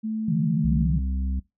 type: tone with pitch glide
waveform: sine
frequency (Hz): 218.9 to 220.4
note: A3 to A3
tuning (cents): -9 to +3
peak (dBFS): -25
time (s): 0.03-0.86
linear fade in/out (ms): 20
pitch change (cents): +12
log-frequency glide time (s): 0.18-0.74
type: tone with vibrato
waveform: sine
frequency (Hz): 160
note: D#3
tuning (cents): +49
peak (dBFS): -21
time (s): 0.28-0.99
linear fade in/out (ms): 5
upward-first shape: sine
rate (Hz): 14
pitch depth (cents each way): 180
type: harmonic tone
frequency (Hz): 65.41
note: C2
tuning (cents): 0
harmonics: 1 / 3 / 4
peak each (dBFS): -24 / -34 / -41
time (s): 0.64-1.4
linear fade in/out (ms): 10
effects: noise-tail reverb RT60 0.2 s tail -20 dB re dry